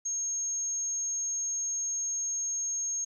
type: tone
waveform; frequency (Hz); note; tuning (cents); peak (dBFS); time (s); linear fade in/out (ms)
sine; 6500; G#8; -38; -29; 0.05-3.05; 10
effects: 11-bit